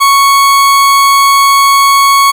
40% pulse tone, 1108.7 Hz, C#6, in tune, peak -3 dBFS, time 0-2.32 s, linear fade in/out 20 ms, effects none

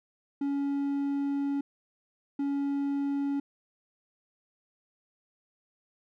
triangle tone bursts at uneven times, 280.8 Hz, C#4, 22 cents sharp, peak -25 dBFS, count 2, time 0.41-1.61 / 2.39-3.4 s, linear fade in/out 5 ms, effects none

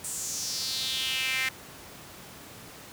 sawtooth tone with high-pass filter sweep, 261.6 Hz, C4, in tune, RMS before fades -31 dBFS, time 0.04-1.49 s, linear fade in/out 5 ms, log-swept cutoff 8400 to 2000 Hz, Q 3.8, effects pink hiss -46 dBFS RMS until 2.92 s + high-pass 80 Hz 12 dB/octave

